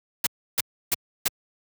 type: noise bursts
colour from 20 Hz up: white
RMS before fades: -22 dBFS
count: 4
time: 0.24-1.282 s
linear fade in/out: 5 ms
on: 28 ms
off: 310 ms
effects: high-pass 80 Hz 12 dB/octave